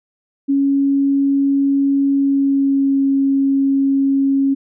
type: tone with pitch glide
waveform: sine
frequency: 277.2 to 273.7 Hz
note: C#4 to C#4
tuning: 0 to -22 cents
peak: -12 dBFS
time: 0.48-4.55 s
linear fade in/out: 20 ms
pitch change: -22 cents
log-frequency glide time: 2.13-3.04 s
effects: none